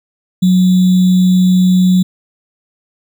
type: tone with sample-and-hold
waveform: sine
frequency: 183.5 Hz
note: F#3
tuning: 14 cents flat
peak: -6 dBFS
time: 0.42-2.03 s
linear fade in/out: 10 ms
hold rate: 3675 Hz
effects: none